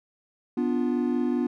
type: chord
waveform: triangle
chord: B diminished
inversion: none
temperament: equal with one note detuned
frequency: 246.9 / 292 / 349.2 Hz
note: B3 / D4 / F4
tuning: 0 / -10 / 0 cents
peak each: -23 / -27 / -27 dBFS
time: 0.57-1.47 s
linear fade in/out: 5 ms
effects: none